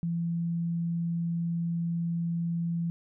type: tone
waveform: sine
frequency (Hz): 169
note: E3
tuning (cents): +43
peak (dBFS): -27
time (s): 0.03-2.9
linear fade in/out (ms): 0
effects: none